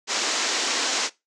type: band-pass noise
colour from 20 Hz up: white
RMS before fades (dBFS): -25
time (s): 0.07-1.1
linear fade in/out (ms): 50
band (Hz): 240 to 7200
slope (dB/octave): 48
effects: noise-tail reverb RT60 0.2 s tail -19 dB re dry